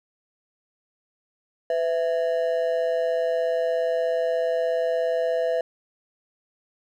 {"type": "ring-modulated tone", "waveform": "triangle", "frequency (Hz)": 582, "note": "D5", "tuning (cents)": -16, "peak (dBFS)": -16, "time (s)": [1.7, 5.61], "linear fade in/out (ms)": 2, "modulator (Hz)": 78.4, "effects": []}